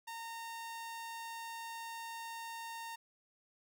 sawtooth tone, 918 Hz, A#5, 27 cents flat, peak -39 dBFS, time 0.07-2.96 s, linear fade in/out 10 ms, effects none

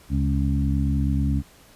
harmonic tone with a mistuned harmonic, 69.3 Hz, C#2, in tune, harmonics 1 / 2 / 3 / 4, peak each -22 / -25 / -27 / -28 dBFS, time 0.09-1.43 s, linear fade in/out 50 ms, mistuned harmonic 1, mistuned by +73 cents, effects pink hiss -52 dBFS RMS until 1.75 s + resampled to 32000 Hz

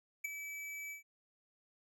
square tone with ADSR envelope, 2300 Hz, D7, 37 cents flat, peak -33 dBFS, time 0.24-1.03 s, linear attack 10 ms, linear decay 11 ms, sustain -10 dB, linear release 120 ms, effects none

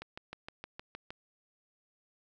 click train, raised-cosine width 0.3 ms, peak -26 dBFS, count 8, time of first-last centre 0.02-1.105 s, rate 6.45 Hz, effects none

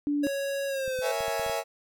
sine tone, 290.5 Hz, D4, 19 cents flat, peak -24 dBFS, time 0.07-0.27 s, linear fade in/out 0 ms
square tone with pitch glide, 554.4 to 511.3 Hz, C#5 to C5, 0 to -40 cents, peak -29 dBFS, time 0.23-1.12 s, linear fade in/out 10 ms, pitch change -140 cents, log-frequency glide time 0.67-0.98 s
clicks, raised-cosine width 5 ms, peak -33 dBFS, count 7, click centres 0.879 / 0.99 / 1.207 / 1.282 / 1.396 / 1.464 / 1.497 s
40% pulse chord, A# half-diminished seventh, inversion none, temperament equal, 466.2 / 554.4 / 659.3 / 830.6 Hz, A#4 / C#5 / E5 / G#5, 0 / 0 / 0 / 0 cents, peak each -34 / -33 / -31 / -33 dBFS, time 1.01-1.64 s, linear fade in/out 50 ms
effects none

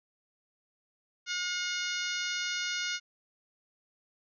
harmonic tone, 719 Hz, F#5, 50 cents flat, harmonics 2 / 3 / 4 / 5 / 6 / 7 / 8 / 9, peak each -36 / -38 / -39 / -40 / -41 / -41 / -42 / -43 dBFS, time 1.26-3 s, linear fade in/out 50 ms, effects none

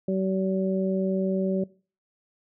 harmonic tone, 190.2 Hz, F#3, 48 cents sharp, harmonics 1 / 2 / 3, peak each -25 / -28 / -30 dBFS, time 0.08-1.64 s, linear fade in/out 5 ms, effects noise-tail reverb RT60 0.4 s tail -22 dB re dry

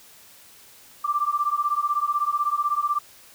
sine beating tone pair, 1170 / 1186 Hz, D6 / D6, -7 / +17 cents, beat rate 16 Hz, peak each -24 dBFS, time 1.04-2.99 s, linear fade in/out 10 ms, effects white hiss -50 dBFS RMS until 3.34 s

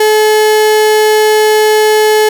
35% pulse tone, 429.2 Hz, A4, 43 cents flat, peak -4 dBFS, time 0-2.29 s, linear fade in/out 5 ms, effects none

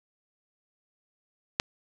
click, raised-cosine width 0.2 ms, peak -6 dBFS, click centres 1.599 s, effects none

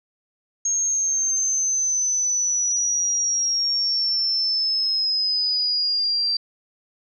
sine linear sweep, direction down, 6520 to 4687 Hz, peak -19 dBFS, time 0.65-6.37 s, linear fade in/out 5 ms, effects none

